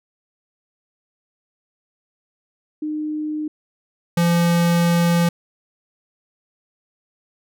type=tone pair in turn; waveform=sine / square; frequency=305 / 171.18 Hz; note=D#4 / F3; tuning=-34 / -34 cents; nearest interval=minor seventh; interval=1000 cents; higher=first; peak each=-22 / -15 dBFS; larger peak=second; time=2.82-3.48 / 4.17-5.29 s; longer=second; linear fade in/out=5 ms; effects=none